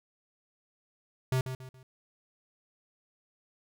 square tone with echo, 129.6 Hz, C3, 16 cents flat, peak -26 dBFS, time 1.32-1.41 s, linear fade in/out 2 ms, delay 140 ms, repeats 3, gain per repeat -9 dB, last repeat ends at 1.83 s, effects none

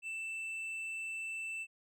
triangle tone with hard clipping, 2657 Hz, E7, 13 cents sharp, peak -39 dBFS, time 0.02-1.67 s, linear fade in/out 50 ms, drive 7 dB, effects none

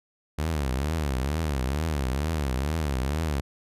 sawtooth tone with vibrato, 71.8 Hz, D2, 39 cents flat, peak -21 dBFS, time 0.38-3.41 s, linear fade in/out 10 ms, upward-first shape triangle, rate 2.2 Hz, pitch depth 260 cents each way, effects resampled to 32000 Hz

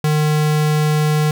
square tone, 152.1 Hz, D#3, 39 cents flat, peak -14 dBFS, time 0.04-1.31 s, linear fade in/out 2 ms, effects none

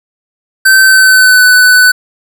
square tone with pitch glide, 1544 to 1498.3 Hz, G6 to F#6, -27 to +21 cents, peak -3 dBFS, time 0.65-1.92 s, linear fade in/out 10 ms, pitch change -52 cents, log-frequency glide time 0.83-1.44 s, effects none

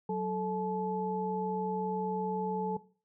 sine tone cluster, 184.8 / 437.2 / 862 Hz, F#3 / A4 / A5, -2 / -11 / -36 cents, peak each -34 / -34 / -36 dBFS, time 0.09-2.77 s, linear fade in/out 5 ms, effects noise-tail reverb RT60 0.4 s tail -18 dB re dry

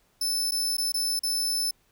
sawtooth tone with dropouts, 5270 Hz, E8, 1 cent flat, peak -22 dBFS, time 0.21-1.71 s, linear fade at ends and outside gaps 5 ms, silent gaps 0.511-0.519 / 0.769-0.781 / 0.921-0.941 / 1.193-1.233 s, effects pink hiss -66 dBFS RMS until 1.91 s

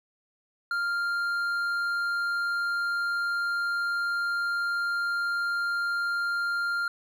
sine tone with hard clipping, 1396.9 Hz, F6, in tune, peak -27 dBFS, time 0.71-6.88 s, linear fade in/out 2 ms, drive 5 dB, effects none

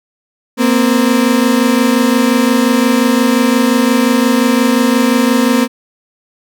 35% pulse tone pair together, 233.1 / 258.8 Hz, A#3 / C4, 0 / -19 cents, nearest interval major second, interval 181 cents, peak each -10 dBFS, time 0.57-5.68 s, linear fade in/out 50 ms, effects none

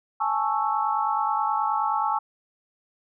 sine chord, A major seventh, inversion third, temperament equal, 830.6 / 880 / 1108.7 / 1318.5 Hz, G#5 / A5 / C#6 / E6, 0 / 0 / 0 / 0 cents, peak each -27 / -26 / -28 / -29 dBFS, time 0.2-2.19 s, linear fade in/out 10 ms, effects none

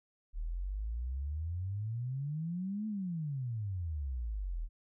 sine exponential two-way sweep, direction up then down, 37.37 to 219.4 to 37.37 Hz, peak -34 dBFS, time 0.33-4.69 s, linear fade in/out 50 ms, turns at 2.87 s, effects none

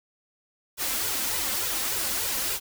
white noise with flanger, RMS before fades -28 dBFS, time 0.77-2.6 s, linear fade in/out 50 ms, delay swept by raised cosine 2 to 3.9 ms, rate 3.4 Hz, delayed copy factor +0.75, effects none

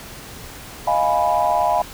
sine chord, F half-diminished seventh, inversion third, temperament equal, 622.3 / 698.5 / 830.6 / 987.8 Hz, Eb5 / F5 / Ab5 / Cb6, 0 / 0 / 0 / 0 cents, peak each -22 / -19 / -20 / -21 dBFS, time 0.87-1.82 s, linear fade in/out 5 ms, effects tanh soft clip ceiling -6 dBFS + pink hiss -37 dBFS RMS until 1.93 s

